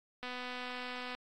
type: click train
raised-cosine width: 0.3 ms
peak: -26 dBFS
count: 230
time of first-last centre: 0.23-1.15 s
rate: 249 Hz
effects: AAC 64 kbps